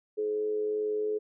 sine tone with amplitude modulation, 425.3 Hz, G#4, 41 cents sharp, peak -25 dBFS, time 0.17-1.19 s, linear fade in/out 20 ms, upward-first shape sine, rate 102 Hz, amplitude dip 45%, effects none

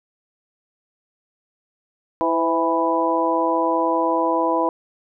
harmonic tone with a mistuned harmonic, 164.81 Hz, E3, in tune, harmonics 2 / 3 / 4 / 5 / 6, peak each -23 / -24 / -24 / -27 / -21 dBFS, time 2.21-4.69 s, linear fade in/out 0 ms, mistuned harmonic 3, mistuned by +36 cents, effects none

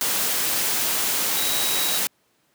sine tone in noise, 3856 Hz, B7, 42 cents flat, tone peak -28 dBFS, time 1.37-1.98 s, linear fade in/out 0 ms, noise white, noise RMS -23 dBFS, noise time 0.01-2.07 s, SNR -8 dB, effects pink hiss -65 dBFS RMS until 2.54 s + high-pass 150 Hz 12 dB/octave

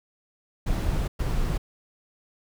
brown noise bursts at uneven times, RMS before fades -25 dBFS, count 2, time 0.66-1.08 / 1.19-1.58 s, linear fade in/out 10 ms, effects none

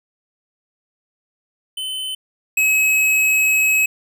square tone pair in turn, 3046 / 2561 Hz, F#7 / D#7, +50 / +49 cents, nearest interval minor third, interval 301 cents, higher first, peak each -24 / -14 dBFS, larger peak second, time 1.77-2.15 / 2.57-3.86 s, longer second, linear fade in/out 5 ms, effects none

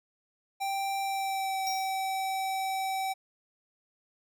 square tone with pitch glide, 784 to 767.9 Hz, G5 to G5, 0 to -36 cents, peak -30 dBFS, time 0.6-3.14 s, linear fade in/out 20 ms, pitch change -36 cents, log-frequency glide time 1.01-1.62 s
square tone with exponential decay, 5588 Hz, F8, in tune, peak -31 dBFS, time 1.67-2.09 s, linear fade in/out 0 ms, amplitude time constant 90 ms
effects none

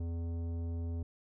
sine tone with tanh clipping, 84.1 Hz, E2, 35 cents sharp, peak -36 dBFS, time 0-1.03 s, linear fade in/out 5 ms, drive 13 dB, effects none

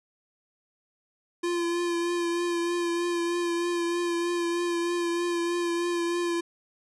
square tone with vibrato, 344.6 Hz, F4, 23 cents flat, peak -26 dBFS, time 1.43-6.41 s, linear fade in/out 10 ms, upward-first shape triangle, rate 3.2 Hz, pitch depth 26 cents each way, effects resampled to 24000 Hz

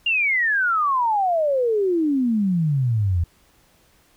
sine exponential sweep, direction down, 2840 to 81.4 Hz, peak -17 dBFS, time 0.06-3.24 s, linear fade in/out 5 ms, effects pink hiss -58 dBFS RMS until 4.16 s

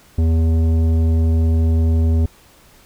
sine tone with tanh clipping, 81.3 Hz, E2, 23 cents flat, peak -14 dBFS, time 0.18-2.26 s, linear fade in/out 5 ms, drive 12 dB, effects pink hiss -49 dBFS RMS until 2.85 s

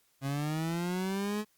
30% pulse linear sweep, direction up, 134.5 to 214.3 Hz, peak -28 dBFS, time 0.21-1.45 s, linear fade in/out 50 ms, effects white hiss -70 dBFS RMS until 1.57 s + Opus 48 kbps

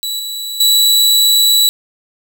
sawtooth tone with level steps, 3934 Hz, B7, 7 cents flat, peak -15 / -18 / -5 dBFS, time 0.03-1.69 s, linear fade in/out 0 ms, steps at 0.19 / 0.6 s, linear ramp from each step 5 ms, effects none

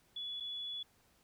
sine tone with dropouts, 3413 Hz, G#7, 47 cents sharp, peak -39 dBFS, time 0.16-0.83 s, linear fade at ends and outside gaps 5 ms, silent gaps 0.401-0.405 s, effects pink hiss -70 dBFS RMS until 1.23 s

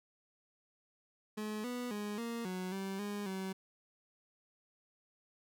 30% pulse tone with pitch steps, 213.2 / 245.8 / 207.5 / 233 / 184.2 / 193.5 / 205 / 190.2 Hz, G#3 / B3 / G#3 / A#3 / F#3 / G3 / G#3 / F#3, +46 / -8 / -1 / -1 / -7 / -22 / -22 / +48 cents, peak -35 dBFS, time 1.37-3.53 s, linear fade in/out 10 ms, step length 270 ms, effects none

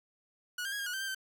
sawtooth tone with pitch steps, 1460 / 1593 / 1655 / 1615 / 1457 / 1554 / 1575 / 1547 Hz, F#6 / G6 / G#6 / G#6 / F#6 / G6 / G6 / G6, -24 / +27 / -6 / -49 / -27 / -16 / +8 / -23 cents, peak -31 dBFS, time 0.58-1.148 s, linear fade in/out 5 ms, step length 71 ms, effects 10-bit

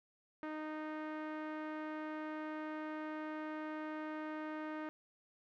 sawtooth tone with low-pass filter, 308.8 Hz, D#4, 13 cents flat, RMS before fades -43 dBFS, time 0.43-4.89 s, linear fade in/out 0 ms, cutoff 1700 Hz, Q 1.5, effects none

